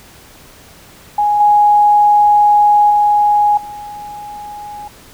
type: tone with level steps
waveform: sine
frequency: 830.6 Hz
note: G#5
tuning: in tune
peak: -10 / -6 / -8 / -26 dBFS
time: 1.18-4.88 s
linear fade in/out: 5 ms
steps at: 1.4 / 2.9 / 3.57 s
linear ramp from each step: 5 ms
effects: pink hiss -41 dBFS RMS until 5.13 s